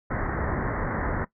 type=low-pass noise; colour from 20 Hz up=pink; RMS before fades=-28 dBFS; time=0.1-1.25 s; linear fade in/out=10 ms; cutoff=2000 Hz; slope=96 dB/octave; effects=noise-tail reverb RT60 0.1 s tail -17 dB re dry